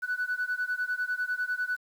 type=beating tone pair; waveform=sine; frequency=1482 / 1492 Hz; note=F#6 / F#6; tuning=+2 / +14 cents; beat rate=10 Hz; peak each=-30 dBFS; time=0.02-1.77 s; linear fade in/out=20 ms; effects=tanh soft clip ceiling -23 dBFS + 9-bit